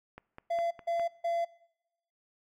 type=click train; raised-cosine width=0.5 ms; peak=-30 dBFS; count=5; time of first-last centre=0.18-0.996 s; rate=4.9 Hz
type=tone bursts; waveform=triangle; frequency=680 Hz; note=F5; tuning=46 cents flat; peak=-26 dBFS; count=3; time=0.5-1.45 s; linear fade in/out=10 ms; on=210 ms; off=160 ms
effects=noise-tail reverb RT60 0.9 s tail -22 dB re dry